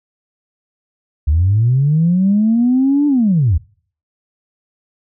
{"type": "linear two-way sweep", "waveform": "sine", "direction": "up then down", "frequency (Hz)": [69.7, 295.7, 69.7], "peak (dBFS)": -9, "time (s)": [1.27, 3.58], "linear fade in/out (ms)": 10, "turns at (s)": 3.07, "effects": ["noise-tail reverb RT60 0.5 s tail -25 dB re dry", "tanh soft clip ceiling -5 dBFS"]}